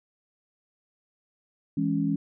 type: chord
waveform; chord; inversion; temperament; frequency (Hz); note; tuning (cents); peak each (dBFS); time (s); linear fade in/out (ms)
sine; C# minor; first; equal; 164.81 / 207.7 / 277.2; E3 / G#3 / C#4; 0 / 0 / 0; -28 / -29 / -26; 1.77-2.16; 5
effects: none